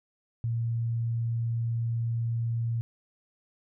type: tone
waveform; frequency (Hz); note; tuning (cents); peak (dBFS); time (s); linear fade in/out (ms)
sine; 116; A#2; -8; -26; 0.44-2.81; 0
effects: none